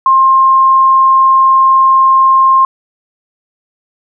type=tone; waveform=sine; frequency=1061 Hz; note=C6; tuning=24 cents sharp; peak=-4 dBFS; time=0.06-2.65 s; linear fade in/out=2 ms; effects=none